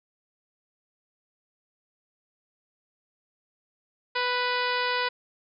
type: harmonic tone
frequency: 494.3 Hz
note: B4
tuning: 1 cent sharp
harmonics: 1 / 2 / 3 / 4 / 5 / 6 / 7 / 8 / 9 / 10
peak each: -32 / -29 / -31 / -33 / -35 / -37 / -39 / -37 / -39 / -40 dBFS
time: 4.15-5.09 s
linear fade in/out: 10 ms
effects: none